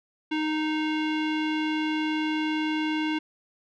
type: tone with low-pass filter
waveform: square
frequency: 309.6 Hz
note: D#4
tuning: 9 cents flat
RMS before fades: -27 dBFS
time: 0.31-3.19 s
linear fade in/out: 10 ms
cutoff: 2900 Hz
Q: 2.5
effects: none